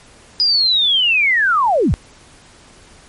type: linear sweep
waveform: sine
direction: down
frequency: 4978 to 36.66 Hz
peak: -11 dBFS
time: 0.4-1.94 s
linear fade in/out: 0 ms
effects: pink hiss -45 dBFS RMS until 3.08 s + MP3 48 kbps